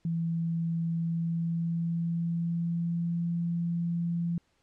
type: tone with pitch glide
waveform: sine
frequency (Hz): 166.3 to 170.29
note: E3 to F3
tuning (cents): +16 to -43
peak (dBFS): -27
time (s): 0.05-4.38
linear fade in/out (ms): 2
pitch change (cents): +41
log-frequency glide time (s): 0.96-3.26
effects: pink hiss -71 dBFS RMS until 4.62 s + low-pass 7000 Hz 12 dB/octave